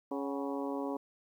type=harmonic tone with a mistuned harmonic; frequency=139.1 Hz; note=C#3; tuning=6 cents sharp; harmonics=2 / 3 / 4 / 5 / 6 / 7 / 8; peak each=-36 / -40 / -41 / -46 / -46 / -44 / -49 dBFS; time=0.11-0.97 s; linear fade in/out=5 ms; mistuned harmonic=5; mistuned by=+92 cents; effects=11-bit